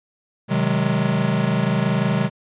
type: chord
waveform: square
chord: Ab dominant seventh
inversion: first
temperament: just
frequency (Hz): 129.78 / 155.74 / 186.89 / 207.7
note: C3 / Eb3 / Gb3 / Ab3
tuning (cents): -14 / +2 / +18 / 0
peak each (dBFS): -24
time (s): 0.48-2.3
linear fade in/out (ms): 50
effects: resampled to 8000 Hz